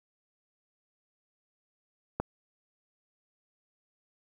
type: click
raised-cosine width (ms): 1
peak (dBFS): -15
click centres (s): 2.2
effects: 9-bit